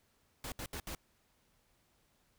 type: noise bursts at uneven times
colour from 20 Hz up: pink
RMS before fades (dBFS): -42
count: 4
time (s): 0.44-0.52 / 0.59-0.66 / 0.73-0.8 / 0.87-0.95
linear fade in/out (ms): 2
effects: pink hiss -73 dBFS RMS until 2.38 s